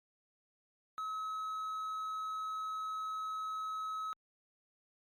triangle tone, 1284 Hz, E6, 46 cents flat, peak -35 dBFS, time 0.98-4.13 s, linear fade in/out 0 ms, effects Opus 48 kbps

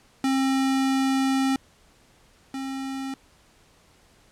square tone pair in turn, 267.2 / 268.3 Hz, C4 / C4, +36 / +44 cents, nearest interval unison, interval 8 cents, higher second, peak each -21 / -30 dBFS, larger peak first, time 0.24-1.56 / 2.54-3.14 s, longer first, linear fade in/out 2 ms, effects pink hiss -58 dBFS RMS until 4.31 s + low-pass 10000 Hz 12 dB/octave

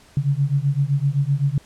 sine beating tone pair, 136.7 / 144.5 Hz, C#3 / D3, -24 / -28 cents, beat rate 7.8 Hz, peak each -20 dBFS, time 0.17-1.58 s, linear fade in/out 2 ms, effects pink hiss -51 dBFS RMS until 1.65 s + low-pass 10000 Hz 12 dB/octave

